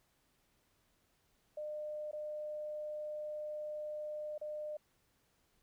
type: tone with dropouts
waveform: sine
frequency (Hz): 604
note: D5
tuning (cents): +48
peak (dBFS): -39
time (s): 1.57-4.77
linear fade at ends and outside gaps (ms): 5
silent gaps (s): 2.113-2.13 / 4.38-4.413
effects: pink hiss -75 dBFS RMS until 5.62 s